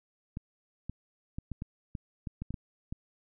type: clicks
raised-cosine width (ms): 5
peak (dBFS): -24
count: 11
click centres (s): 0.371 / 0.896 / 1.385 / 1.517 / 1.621 / 1.952 / 2.272 / 2.42 / 2.506 / 2.542 / 2.925
effects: none